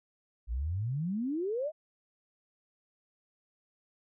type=exponential sweep; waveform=sine; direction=up; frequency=52.9 to 650 Hz; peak=-30 dBFS; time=0.47-1.72 s; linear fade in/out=50 ms; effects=none